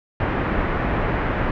pink low-pass noise, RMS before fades -22 dBFS, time 0.2-1.51 s, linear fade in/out 2 ms, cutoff 2100 Hz, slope 24 dB/octave, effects none

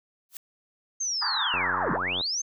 blue noise with exponential growth, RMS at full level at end -34 dBFS, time 0.29-0.37 s, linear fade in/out 1 ms, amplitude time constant 16 ms
sine linear two-way sweep, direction down then up, 6450 to 122.4 to 6450 Hz, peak -26 dBFS, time 1-2.42 s, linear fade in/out 10 ms, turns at 1.92 s
pink band-pass noise, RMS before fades -30 dBFS, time 1.21-1.98 s, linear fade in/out 20 ms, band 840 to 1800 Hz, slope 96 dB/octave
click train, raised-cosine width 1 ms, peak -22 dBFS, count 62, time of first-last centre 1.54-2.21 s, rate 91.1 Hz
effects none

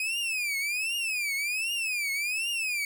40% pulse tone with vibrato, 2489 Hz, D#7, in tune, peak -27 dBFS, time 0-2.85 s, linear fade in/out 2 ms, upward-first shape triangle, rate 1.3 Hz, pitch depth 240 cents each way, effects none

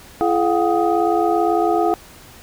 sine tone cluster, 338.9 / 426 / 714 / 772 / 1252 Hz, E4 / G#4 / F5 / G5 / D#6, +48 / +44 / +38 / -27 / +10 cents, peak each -19 / -21 / -19 / -23 / -27 dBFS, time 0.21-1.94 s, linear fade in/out 0 ms, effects pink hiss -43 dBFS RMS until 2.42 s

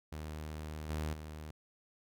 sawtooth tone with level steps, 77 Hz, D#2, 17 cents flat, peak -37 / -31 / -40 dBFS, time 0.12-1.51 s, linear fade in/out 5 ms, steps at 0.89 / 1.13 s, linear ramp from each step 10 ms, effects none

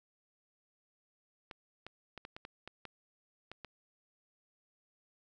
clicks, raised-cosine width 0.3 ms, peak -29 dBFS, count 10, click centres 1.512 / 1.866 / 2.177 / 2.251 / 2.365 / 2.451 / 2.676 / 2.853 / 3.516 / 3.647 s, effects none

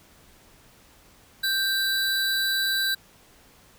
square tone pair together, 1568 / 3951 Hz, G6 / B7, 0 / 0 cents, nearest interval octave + major third, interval 1600 cents, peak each -26 dBFS, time 1.43-2.95 s, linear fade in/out 10 ms, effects pink hiss -55 dBFS RMS until 3.78 s

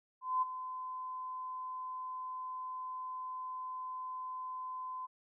sine tone with ADSR envelope, 1023 Hz, C6, 39 cents flat, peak -27 dBFS, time 0.21-5.07 s, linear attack 210 ms, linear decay 18 ms, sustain -12 dB, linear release 21 ms, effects none

